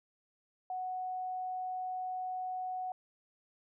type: tone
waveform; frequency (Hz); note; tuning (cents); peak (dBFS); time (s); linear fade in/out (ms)
sine; 740; F#5; 0; -35; 0.7-2.92; 2
effects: none